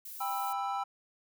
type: noise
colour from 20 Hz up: violet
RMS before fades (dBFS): -44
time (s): 0.05-0.53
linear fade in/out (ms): 5
type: chord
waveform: triangle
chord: E minor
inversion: first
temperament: equal with one note detuned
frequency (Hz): 794.9 / 987.8 / 1318.5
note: G5 / B5 / E6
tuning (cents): +24 / 0 / 0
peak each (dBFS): -32 / -36 / -35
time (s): 0.2-0.84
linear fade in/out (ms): 10
effects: none

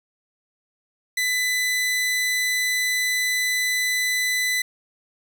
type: tone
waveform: sawtooth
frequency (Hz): 2000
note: B6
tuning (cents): +21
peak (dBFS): -17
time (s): 1.17-4.62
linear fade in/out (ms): 5
effects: none

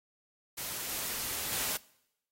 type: noise with level steps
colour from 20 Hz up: white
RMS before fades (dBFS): -38 / -36 / -33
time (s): 0.57-1.77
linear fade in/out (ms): 10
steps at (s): 0.89 / 1.52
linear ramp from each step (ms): 5
effects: noise-tail reverb RT60 0.8 s tail -22 dB re dry + AAC 48 kbps

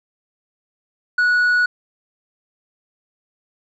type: tone with tanh clipping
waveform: sine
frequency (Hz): 1466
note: F#6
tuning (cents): -16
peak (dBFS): -14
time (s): 1.18-1.66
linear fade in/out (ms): 5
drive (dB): 3
effects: none

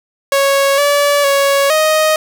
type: tone with pitch steps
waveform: sawtooth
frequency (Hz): 553 / 575 / 557 / 624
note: C#5 / D5 / C#5 / D#5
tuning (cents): -4 / -37 / +8 / +5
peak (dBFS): -6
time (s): 0.32-2.16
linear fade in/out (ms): 2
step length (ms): 460
effects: none

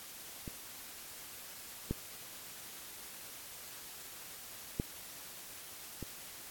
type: clicks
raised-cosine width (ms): 3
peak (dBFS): -28 / -20 / -19 / -28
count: 4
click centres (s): 0.478 / 1.91 / 4.799 / 6.027
effects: white hiss -49 dBFS RMS until 6.5 s + AAC 64 kbps

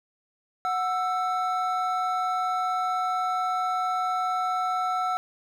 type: tone pair together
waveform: triangle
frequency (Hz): 736 / 1327.8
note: F#5 / E6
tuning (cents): -9 / +12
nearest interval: minor seventh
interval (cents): 1021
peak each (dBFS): -25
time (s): 0.65-5.17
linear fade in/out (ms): 0
effects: none

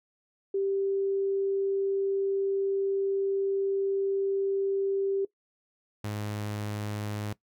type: tone pair in turn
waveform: sine / sawtooth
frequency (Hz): 392 / 104.73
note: G4 / G#2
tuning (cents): 0 / +15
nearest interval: octave + major seventh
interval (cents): 2285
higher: first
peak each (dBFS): -25 / -28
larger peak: first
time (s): 0.54-5.25 / 6.04-7.33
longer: first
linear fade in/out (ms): 5
effects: noise-tail reverb RT60 0.1 s tail -19 dB re dry

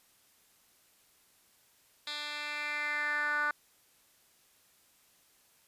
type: tone with band-pass filter sweep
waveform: 10% pulse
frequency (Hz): 296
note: D4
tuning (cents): +14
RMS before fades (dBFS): -34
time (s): 2.07-3.51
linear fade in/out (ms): 2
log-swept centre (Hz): 3500 to 1400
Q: 4.2
effects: white hiss -66 dBFS RMS until 5.67 s + resampled to 32000 Hz

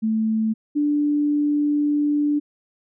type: tone pair in turn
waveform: sine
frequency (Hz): 220 / 293.7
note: A3 / D4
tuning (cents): 0 / 0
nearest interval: perfect fourth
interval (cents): 500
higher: second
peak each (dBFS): -18 / -17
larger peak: second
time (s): 0.02-0.54 / 0.75-2.4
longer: second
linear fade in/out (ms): 20
effects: none

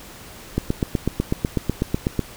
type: click train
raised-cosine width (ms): 3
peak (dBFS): -6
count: 14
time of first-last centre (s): 0.58-2.193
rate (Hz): 8.06
effects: pink hiss -41 dBFS RMS until 2.36 s

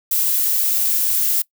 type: noise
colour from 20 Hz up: violet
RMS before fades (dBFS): -18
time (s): 0.11-1.42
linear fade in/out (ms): 5
effects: noise-tail reverb RT60 0.1 s tail -22 dB re dry

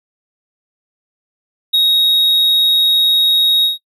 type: tone with ADSR envelope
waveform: triangle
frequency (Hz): 3771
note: A#7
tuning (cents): +19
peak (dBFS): -6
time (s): 1.73-3.78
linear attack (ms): 16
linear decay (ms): 4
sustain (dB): -2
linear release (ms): 140
effects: noise-tail reverb RT60 0.1 s tail -20 dB re dry

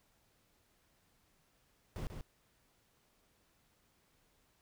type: noise with echo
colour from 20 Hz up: brown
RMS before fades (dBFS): -40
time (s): 1.96-2.07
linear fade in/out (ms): 0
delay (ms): 140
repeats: 1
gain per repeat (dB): -5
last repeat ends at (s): 2.21
effects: pink hiss -73 dBFS RMS until 4.61 s

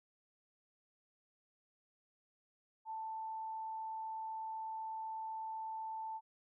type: tone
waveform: sine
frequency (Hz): 884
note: A5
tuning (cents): +8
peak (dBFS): -40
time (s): 2.85-6.21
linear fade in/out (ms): 50
effects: none

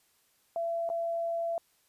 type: tone with dropouts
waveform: sine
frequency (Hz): 673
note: E5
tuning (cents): +36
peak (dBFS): -29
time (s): 0.56-1.58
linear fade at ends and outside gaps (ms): 1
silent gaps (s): 0.891-0.9
effects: white hiss -69 dBFS RMS until 1.88 s + resampled to 32000 Hz

